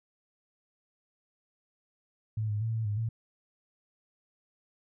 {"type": "tone with pitch steps", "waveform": "sine", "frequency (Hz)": [108.8, 104.7, 113, 112.1, 103.8, 113.3], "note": ["A2", "G#2", "A2", "A2", "G#2", "A#2"], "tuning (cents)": [-19, 15, 47, 33, 0, -49], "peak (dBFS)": -28, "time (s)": [2.37, 3.09], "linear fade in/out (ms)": 5, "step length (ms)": 120, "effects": []}